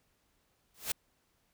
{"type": "noise with exponential growth", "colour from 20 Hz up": "white", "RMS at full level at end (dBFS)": -29, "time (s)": [0.74, 0.92], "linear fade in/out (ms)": 5, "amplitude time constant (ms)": 39, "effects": ["pink hiss -74 dBFS RMS until 1.53 s"]}